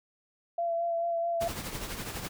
sine tone with vibrato, 678 Hz, E5, 49 cents sharp, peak -27 dBFS, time 0.58-1.48 s, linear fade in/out 5 ms, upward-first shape sine, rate 4.6 Hz, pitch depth 19 cents each way
pink noise with tremolo, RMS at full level -35 dBFS, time 1.4-2.29 s, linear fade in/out 20 ms, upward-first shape triangle, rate 12 Hz, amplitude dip 60%
effects none

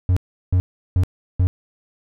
triangle tone bursts, 91.1 Hz, F#2, 26 cents flat, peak -11 dBFS, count 4, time 0.09-1.47 s, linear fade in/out 0 ms, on 75 ms, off 360 ms, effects none

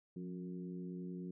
harmonic tone with a mistuned harmonic, 90.9 Hz, F#2, 30 cents flat, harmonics 2 / 3 / 4 / 5, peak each -43 / -50 / -50 / -60 dBFS, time 0.16-1.31 s, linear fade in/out 5 ms, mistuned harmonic 2, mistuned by -51 cents, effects none

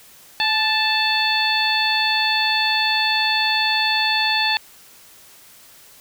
harmonic tone with a mistuned harmonic, 880 Hz, A5, in tune, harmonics 1 / 2 / 3 / 4 / 5, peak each -23 / -23 / -23 / -23 / -23 dBFS, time 0.4-4.57 s, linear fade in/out 0 ms, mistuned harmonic 1, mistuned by -32 cents, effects white hiss -47 dBFS RMS until 6 s

